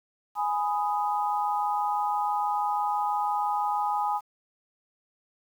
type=chord; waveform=sine; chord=G# minor; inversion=none; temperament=just; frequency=830.6 / 996.7 / 1245.9 Hz; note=G#5 / B5 / D#6; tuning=0 / +16 / +2 cents; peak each=-26 / -31 / -32 dBFS; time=0.35-4.21 s; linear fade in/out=50 ms; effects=9-bit